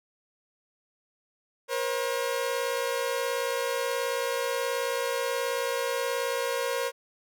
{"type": "tone pair together", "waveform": "sawtooth", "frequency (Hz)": [478.4, 537], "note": ["A#4", "C5"], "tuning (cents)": [45, 45], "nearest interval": "major second", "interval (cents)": 200, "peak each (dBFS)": -26, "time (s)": [1.68, 6.92], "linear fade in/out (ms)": 50, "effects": []}